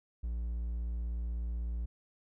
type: tone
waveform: triangle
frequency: 58.1 Hz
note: A#1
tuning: 5 cents flat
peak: -31 dBFS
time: 0.23-1.86 s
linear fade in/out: 10 ms
effects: none